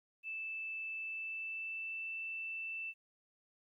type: tone with pitch glide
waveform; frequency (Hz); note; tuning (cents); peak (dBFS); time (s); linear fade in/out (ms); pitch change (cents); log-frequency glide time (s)
sine; 2637 to 2658; E7 to E7; 0 to +14; -39; 0.23-2.94; 50; +14; 0.95-2.11
effects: 13-bit